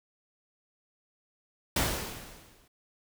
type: noise with exponential decay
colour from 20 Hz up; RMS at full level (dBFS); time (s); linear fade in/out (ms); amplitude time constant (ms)
pink; -25; 1.76-2.68; 5; 200
effects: none